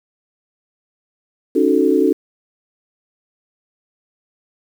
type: chord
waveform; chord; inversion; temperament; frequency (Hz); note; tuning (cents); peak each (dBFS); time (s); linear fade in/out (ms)
sine; D# half-diminished seventh; third; equal with one note detuned; 277.2 / 309 / 370 / 440; C#4 / D#4 / F#4 / A4; 0 / -12 / 0 / 0; -17; 1.55-2.13; 10
effects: 7-bit